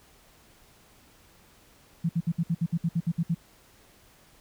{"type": "tone bursts", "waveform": "sine", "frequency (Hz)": 167.3, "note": "E3", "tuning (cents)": 26, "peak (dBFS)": -22, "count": 12, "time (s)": [2.04, 3.347], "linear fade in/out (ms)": 10, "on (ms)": 53, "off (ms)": 61, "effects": ["pink hiss -58 dBFS RMS until 4.4 s"]}